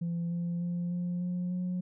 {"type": "tone with pitch steps", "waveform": "sine", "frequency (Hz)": [170.2, 172.28, 174.38, 176.51, 178.66, 180.84], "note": ["F3", "F3", "F3", "F3", "F3", "F#3"], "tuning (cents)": [-44, -23, -2, 19, 40, -39], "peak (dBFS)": -28, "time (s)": [0.01, 1.81], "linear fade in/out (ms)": 10, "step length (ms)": 300, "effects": ["tanh soft clip ceiling -28 dBFS"]}